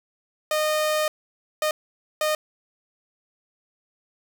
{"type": "tone bursts at uneven times", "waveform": "sawtooth", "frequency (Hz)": 614, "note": "D#5", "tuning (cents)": -23, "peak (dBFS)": -17, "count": 3, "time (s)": [[0.51, 1.08], [1.62, 1.71], [2.21, 2.35]], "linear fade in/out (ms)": 2, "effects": ["8-bit"]}